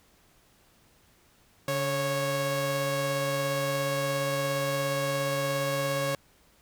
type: tone pair together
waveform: sawtooth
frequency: 142.03 / 551 Hz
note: C#3 / C#5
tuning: +42 / -11 cents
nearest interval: octave + major seventh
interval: 2347 cents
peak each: -28 / -24 dBFS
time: 1.68-6.15 s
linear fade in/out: 2 ms
effects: pink hiss -62 dBFS RMS until 6.61 s